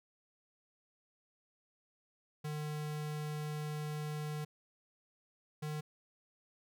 square tone pair in turn, 151 / 151.73 Hz, D3 / D#3, +48 / -43 cents, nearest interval unison, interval 9 cents, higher second, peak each -38 / -38 dBFS, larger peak neither, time 2.44-4.45 / 5.62-5.81 s, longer first, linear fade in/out 10 ms, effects none

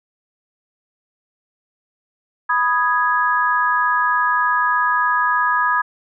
sine chord, G# minor, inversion first, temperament equal, 987.8 / 1244.5 / 1661.2 Hz, B5 / D#6 / G#6, 0 / 0 / 0 cents, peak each -19 dBFS, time 2.49-5.82 s, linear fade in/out 10 ms, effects none

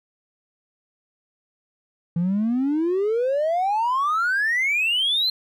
triangle exponential sweep, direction up, 165.5 to 4186 Hz, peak -16 dBFS, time 2.16-5.3 s, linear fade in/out 5 ms, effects tanh soft clip ceiling -15 dBFS

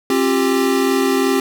square chord, C suspended fourth, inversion none, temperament equal with one note detuned, 267.9 / 349.2 / 392 Hz, C4 / F4 / G4, +41 / 0 / 0 cents, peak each -18 / -23 / -18 dBFS, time 0.1-1.4 s, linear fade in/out 2 ms, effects none

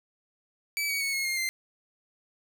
sawtooth tone with pitch steps, 2300 / 2255 / 2211 / 2168 / 2126 / 2085 Hz, D7 / C#7 / C#7 / C#7 / C7 / C7, -37 / +29 / -5 / -39 / +27 / -7 cents, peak -24 dBFS, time 0.77-1.49 s, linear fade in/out 0 ms, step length 120 ms, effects none

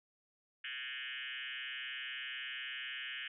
sine tone with frequency modulation, 2349 Hz, D7, in tune, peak -40 dBFS, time 0.64-3.28 s, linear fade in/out 5 ms, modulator 132 Hz, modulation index 6, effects none

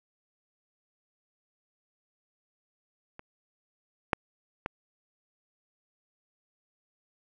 clicks, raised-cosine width 0.5 ms, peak -28 / -8 / -16 dBFS, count 3, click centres 3.194 / 4.132 / 4.661 s, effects none

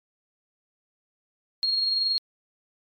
sine tone with amplitude modulation, 4269 Hz, C8, 34 cents sharp, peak -20 dBFS, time 1.63-2.18 s, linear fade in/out 0 ms, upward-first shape sine, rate 21.1 Hz, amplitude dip 35%, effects MP3 96 kbps

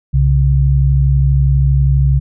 sine tone pair together, 64.7 / 137.09 Hz, C2 / C#3, -19 / -19 cents, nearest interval octave + minor second, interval 1300 cents, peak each -11 dBFS, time 0.13-2.2 s, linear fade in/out 20 ms, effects none

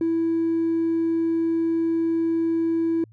sine tone with hard clipping, 329.6 Hz, E4, in tune, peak -20 dBFS, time 0.01-3.04 s, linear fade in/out 2 ms, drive 1 dB, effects added 110 Hz sine -48 dBFS peak until 3.12 s

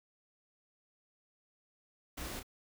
pink noise with echo, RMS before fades -43 dBFS, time 2.17-2.4 s, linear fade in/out 10 ms, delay 31 ms, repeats 1, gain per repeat -6 dB, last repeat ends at 2.431 s, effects none

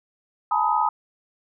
sine tone cluster, 844 / 903 / 985 / 1257 Hz, G#5 / A5 / B5 / D#6, +28 / +45 / -5 / +17 cents, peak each -24 dBFS, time 0.51-0.89 s, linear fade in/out 5 ms, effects none

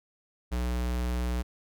square tone, 60.9 Hz, B1, 24 cents flat, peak -28 dBFS, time 0.51-1.43 s, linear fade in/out 20 ms, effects none

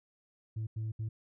sine tone bursts at uneven times, 110 Hz, A2, in tune, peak -31 dBFS, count 3, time 0.56-0.67 / 0.76-0.92 / 0.99-1.09 s, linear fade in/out 10 ms, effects tanh soft clip ceiling -32 dBFS

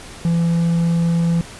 triangle tone, 168.5 Hz, E3, 38 cents sharp, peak -12 dBFS, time 0.25-1.41 s, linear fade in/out 0 ms, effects pink hiss -37 dBFS RMS until 1.59 s + resampled to 24000 Hz

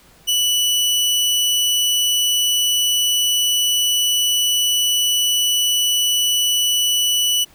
sawtooth tone, 2960 Hz, F#7, in tune, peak -12 dBFS, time 0.27-7.45 s, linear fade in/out 20 ms, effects pink hiss -50 dBFS RMS until 7.54 s

